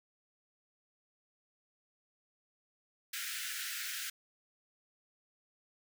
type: high-pass noise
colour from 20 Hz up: pink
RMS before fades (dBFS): -40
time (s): 3.13-4.1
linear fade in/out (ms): 5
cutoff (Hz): 1400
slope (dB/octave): 96
effects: none